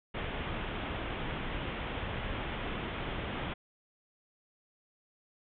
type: low-pass noise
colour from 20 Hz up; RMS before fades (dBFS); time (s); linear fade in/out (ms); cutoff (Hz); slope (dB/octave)
pink; -37; 0.14-3.54; 10; 3500; 96
effects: none